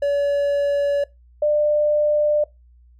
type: tone pair in turn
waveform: triangle / sine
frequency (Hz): 570 / 596.9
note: C#5 / D5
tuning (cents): +48 / +28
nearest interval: minor second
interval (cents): 80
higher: second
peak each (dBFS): -15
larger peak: neither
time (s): 0.02-1.04 / 1.42-2.44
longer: neither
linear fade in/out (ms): 5
effects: noise-tail reverb RT60 0.2 s tail -21 dB re dry + added 60 Hz sine -48 dBFS peak until 2.99 s